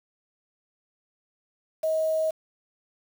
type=tone with quantisation; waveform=sine; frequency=634 Hz; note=D#5; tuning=32 cents sharp; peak=-22 dBFS; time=1.83-2.31 s; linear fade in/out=10 ms; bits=7; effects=none